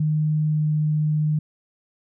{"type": "tone with pitch glide", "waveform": "sine", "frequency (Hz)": [153.4, 152.52], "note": ["D#3", "D#3"], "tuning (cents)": [-24, -34], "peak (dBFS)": -18, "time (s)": [0, 1.39], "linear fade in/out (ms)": 5, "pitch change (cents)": -10, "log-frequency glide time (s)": [0.48, 0.63], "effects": []}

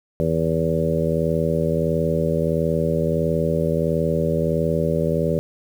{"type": "harmonic tone with a mistuned harmonic", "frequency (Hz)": 81.5, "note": "E2", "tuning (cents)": -19, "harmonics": [1, 2, 3, 4, 5, 6, 7], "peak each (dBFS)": [-30, -22, -28, -31, -26, -25, -25], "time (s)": [0.2, 5.39], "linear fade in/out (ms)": 0, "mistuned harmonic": 1, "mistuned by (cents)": 18, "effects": ["8-bit"]}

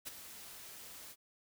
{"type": "noise with ADSR envelope", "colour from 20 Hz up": "white", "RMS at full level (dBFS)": -41, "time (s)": [0.05, 1.16], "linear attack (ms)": 25, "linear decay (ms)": 17, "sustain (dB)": -10, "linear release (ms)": 50, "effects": []}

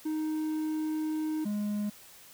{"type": "tone pair in turn", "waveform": "triangle", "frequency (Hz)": [311.1, 207.6], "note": ["D#4", "G#3"], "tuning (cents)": [0, 0], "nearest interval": "perfect fifth", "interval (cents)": 700, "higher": "first", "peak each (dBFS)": [-27, -27], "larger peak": "neither", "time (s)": [[0.05, 1.45], [1.45, 1.9]], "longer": "first", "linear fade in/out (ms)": 10, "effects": ["white hiss -53 dBFS RMS until 2.33 s"]}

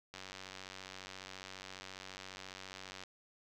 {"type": "click train", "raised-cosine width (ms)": 0.2, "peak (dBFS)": -29, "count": 275, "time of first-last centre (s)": [0.14, 3.036], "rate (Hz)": 94.6, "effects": []}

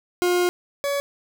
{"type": "tone pair in turn", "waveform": "40% pulse", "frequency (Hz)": [356, 565.1], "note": ["F4", "C#5"], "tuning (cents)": [33, 33], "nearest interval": "minor sixth", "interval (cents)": 800, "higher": "second", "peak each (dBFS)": [-17, -21], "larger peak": "first", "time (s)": [[0.22, 0.49], [0.84, 1]], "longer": "first", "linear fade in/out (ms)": 0, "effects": []}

